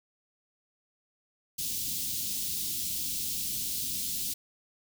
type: band-stop noise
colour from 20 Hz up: white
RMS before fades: -33 dBFS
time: 1.58-4.34 s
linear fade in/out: 10 ms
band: 290 to 3300 Hz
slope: 24 dB/octave
effects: none